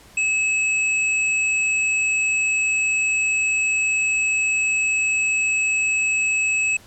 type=tone pair together; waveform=sine; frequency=2585 / 7746 Hz; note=E7 / B8; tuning=-34 / -35 cents; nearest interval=octave + perfect fifth; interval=1899 cents; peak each=-18 / -27 dBFS; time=0.17-6.77 s; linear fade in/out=5 ms; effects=pink hiss -48 dBFS RMS until 6.86 s + low-pass 12000 Hz 12 dB/octave